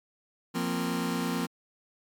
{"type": "chord", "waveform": "sawtooth", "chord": "F suspended fourth", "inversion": "none", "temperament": "just", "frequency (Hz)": [174.61, 232.8, 261.9], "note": ["F3", "Bb3", "C4"], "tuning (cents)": [0, -2, 2], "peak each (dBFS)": -28, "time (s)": [0.54, 1.47], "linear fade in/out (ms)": 20, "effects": ["MP3 96 kbps"]}